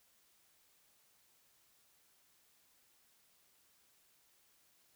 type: silence
effects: white hiss -71 dBFS RMS until 4.95 s